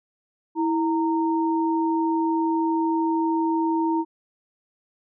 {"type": "tone pair together", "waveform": "sine", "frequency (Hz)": [326.4, 923.2], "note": ["E4", "A#5"], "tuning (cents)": [-17, -17], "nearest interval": "octave + tritone", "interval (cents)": 1800, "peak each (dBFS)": [-21, -25], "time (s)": [0.55, 4.05], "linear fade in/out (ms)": 50, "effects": []}